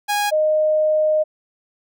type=tone pair in turn; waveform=sawtooth / sine; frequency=824 / 617.3 Hz; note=G#5 / D#5; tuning=-14 / -14 cents; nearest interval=perfect fourth; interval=500 cents; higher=first; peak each=-14 dBFS; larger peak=neither; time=0.08-0.31 / 0.31-1.24 s; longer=second; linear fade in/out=20 ms; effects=none